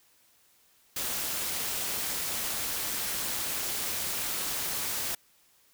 white noise with amplitude modulation, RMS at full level -30 dBFS, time 0.96-5.15 s, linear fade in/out 5 ms, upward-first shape sine, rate 250 Hz, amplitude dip 50%, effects white hiss -64 dBFS RMS until 5.73 s

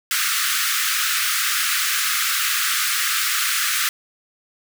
pink high-pass noise, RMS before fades -21 dBFS, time 0.11-3.89 s, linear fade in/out 2 ms, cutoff 1200 Hz, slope 96 dB/octave, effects none

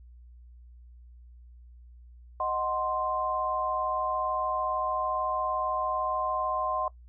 sine chord, C diminished, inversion first, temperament equal, 622.3 / 740 / 1046.5 Hz, Eb5 / Gb5 / C6, 0 / 0 / 0 cents, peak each -33 / -33 / -29 dBFS, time 2.4-6.88 s, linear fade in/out 2 ms, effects noise-tail reverb RT60 0.1 s tail -20 dB re dry + added 60 Hz sine -48 dBFS peak until 7.08 s

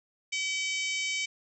harmonic tone with a mistuned harmonic, 764 Hz, G5, 45 cents flat, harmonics 3 / 4 / 5 / 6 / 7 / 8 / 9 / 10, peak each -31 / -36 / -42 / -43 / -42 / -40 / -43 / -43 dBFS, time 0.32-1.26 s, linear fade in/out 10 ms, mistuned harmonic 5, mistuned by -27 cents, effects none

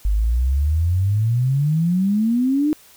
sine exponential sweep, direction up, 48.62 to 310 Hz, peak -15 dBFS, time 0.05-2.73 s, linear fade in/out 0 ms, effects white hiss -49 dBFS RMS until 2.96 s

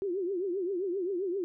sine tone with vibrato, 371.7 Hz, F#4, 8 cents sharp, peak -29 dBFS, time 0.02-1.44 s, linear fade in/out 0 ms, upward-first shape triangle, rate 7.6 Hz, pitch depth 180 cents each way, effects none

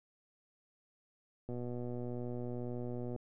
click train, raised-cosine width 2 ms, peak -29 dBFS, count 205, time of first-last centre 1.49-3.162 s, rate 122 Hz, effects none

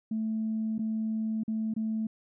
sine tone with dropouts, 220 Hz, A3, in tune, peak -27 dBFS, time 0.11-2.07 s, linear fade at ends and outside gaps 5 ms, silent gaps 0.782-0.791 / 1.435-1.479 / 1.739-1.763 s, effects tanh soft clip ceiling -23 dBFS

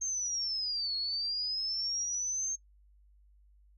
sine linear two-way sweep, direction down then up, 6410 to 4306 to 6410 Hz, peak -31 dBFS, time 0.01-2.56 s, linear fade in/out 10 ms, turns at 0.96 s, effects noise-tail reverb RT60 0.1 s tail -23 dB re dry + added 50 Hz sine -59 dBFS peak until 3.77 s

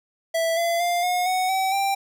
square tone with pitch steps, 659.3 / 679 / 699.3 / 720.2 / 741.8 / 763.9 / 786.8 Hz, E5 / F5 / F5 / F#5 / F#5 / G5 / G5, 0 / -49 / +2 / -47 / +4 / -45 / +6 cents, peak -21 dBFS, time 0.34-1.95 s, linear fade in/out 10 ms, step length 230 ms, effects none

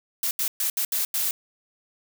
blue noise bursts at uneven times, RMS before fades -25 dBFS, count 6, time 0.23-0.31 / 0.39-0.48 / 0.6-0.7 / 0.77-0.85 / 0.92-1.05 / 1.14-1.31 s, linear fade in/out 2 ms, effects none

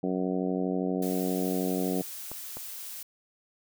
harmonic tone, 92.5 Hz, F#2, in tune, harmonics 2 / 3 / 4 / 5 / 6 / 7 / 8, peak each -31 / -31 / -34 / -35 / -40 / -39 / -41 dBFS, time 0.03-2.02 s, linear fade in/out 5 ms
blue noise, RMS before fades -40 dBFS, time 1.02-3.03 s, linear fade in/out 5 ms
clicks, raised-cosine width 1 ms, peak -26 dBFS, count 2, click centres 2.316 / 2.57 s
effects none

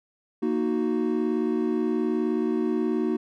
triangle chord, D# minor, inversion second, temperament equal, 233.1 / 311.1 / 370 Hz, A#3 / D#4 / F#4, 0 / 0 / 0 cents, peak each -25 dBFS, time 0.42-3.17 s, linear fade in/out 10 ms, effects none

